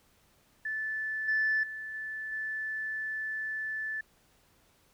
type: tone with level steps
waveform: sine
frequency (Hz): 1749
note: A6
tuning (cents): -11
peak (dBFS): -31 / -24 / -37 / -35 / -32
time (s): 0.65-4.01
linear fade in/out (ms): 5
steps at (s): 1.28 / 1.63 / 1.94 / 2.32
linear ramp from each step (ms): 5
effects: tanh soft clip ceiling -21 dBFS + pink hiss -66 dBFS RMS until 4.93 s